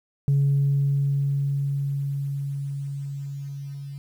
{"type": "tone with level ramp", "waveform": "sine", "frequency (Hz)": 140, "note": "C#3", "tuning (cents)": 18, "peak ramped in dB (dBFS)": [-15, -33], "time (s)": [0.28, 3.98], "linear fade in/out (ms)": 0, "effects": ["tanh soft clip ceiling -14 dBFS", "9-bit"]}